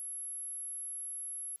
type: tone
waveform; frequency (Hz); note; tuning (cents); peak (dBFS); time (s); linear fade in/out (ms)
sine; 11175; F9; 0; -38; 0-1.56; 0
effects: white hiss -73 dBFS RMS until 1.6 s